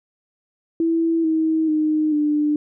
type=tone with pitch steps; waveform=sine; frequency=329.6 / 318.7 / 308.2 / 298.1 Hz; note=E4 / D#4 / D#4 / D4; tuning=0 / +42 / -16 / +26 cents; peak=-16 dBFS; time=0.8-2.56 s; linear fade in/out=2 ms; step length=440 ms; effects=none